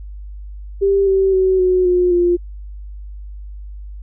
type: tone with pitch steps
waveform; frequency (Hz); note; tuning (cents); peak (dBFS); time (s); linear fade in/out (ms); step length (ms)
sine; 394.5 / 385.3 / 376.3 / 367.4 / 358.8 / 350.4; G4 / G4 / F#4 / F#4 / F4 / F4; +11 / -30 / +29 / -12 / +47 / +6; -11; 0.81-2.37; 20; 260
effects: added 50 Hz sine -29 dBFS peak until 4.02 s